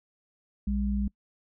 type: tone pair together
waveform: sine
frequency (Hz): 60.08 / 202.1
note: B1 / G#3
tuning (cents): -47 / -47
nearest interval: octave + major sixth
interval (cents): 2100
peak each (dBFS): -28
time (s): 0.67-1.08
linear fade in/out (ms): 5
effects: noise-tail reverb RT60 0.1 s tail -24 dB re dry